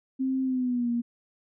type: tone with pitch glide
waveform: sine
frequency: 263.2 to 237.2 Hz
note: C4 to A#3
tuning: +10 to +30 cents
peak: -24 dBFS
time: 0.19-1.02 s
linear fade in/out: 20 ms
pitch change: -180 cents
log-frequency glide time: 0.43-0.9 s
effects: none